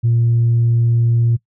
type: tone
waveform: sine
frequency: 117.1 Hz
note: A#2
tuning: 8 cents sharp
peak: -10 dBFS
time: 0.03-1.37 s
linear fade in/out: 20 ms
effects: noise-tail reverb RT60 0.1 s tail -20 dB re dry + tanh soft clip ceiling -8 dBFS